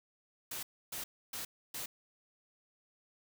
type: noise bursts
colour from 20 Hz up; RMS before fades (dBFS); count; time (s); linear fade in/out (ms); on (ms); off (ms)
white; -41; 4; 0.51-1.86; 5; 120; 290
effects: none